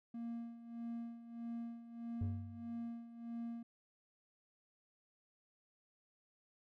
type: tone with tremolo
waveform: triangle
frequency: 233.1 Hz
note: A#3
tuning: in tune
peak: -38 dBFS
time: 0.14-3.63 s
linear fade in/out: 5 ms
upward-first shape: sine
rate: 1.6 Hz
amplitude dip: 75%
type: tone with exponential decay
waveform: sine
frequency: 96.6 Hz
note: G2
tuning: 25 cents flat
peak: -32 dBFS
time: 2.21-2.9 s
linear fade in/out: 5 ms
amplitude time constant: 150 ms
effects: tanh soft clip ceiling -31 dBFS